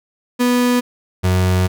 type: tone pair in turn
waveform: 35% pulse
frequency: 245.9 / 92.06 Hz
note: B3 / F#2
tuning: -7 / -8 cents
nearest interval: octave + perfect fourth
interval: 1701 cents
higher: first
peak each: -11 dBFS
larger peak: neither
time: 0.39-0.81 / 1.23-1.68 s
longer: second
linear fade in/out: 20 ms
effects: none